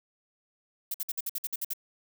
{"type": "noise bursts", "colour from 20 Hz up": "violet", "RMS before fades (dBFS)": -32, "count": 10, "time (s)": [0.91, 1.735], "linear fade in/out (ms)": 5, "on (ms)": 33, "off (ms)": 55, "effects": []}